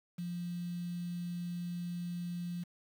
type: tone with quantisation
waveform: sine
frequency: 174.5 Hz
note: F3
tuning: 1 cent flat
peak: -36 dBFS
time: 0.18-2.64 s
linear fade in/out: 10 ms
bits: 9
effects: none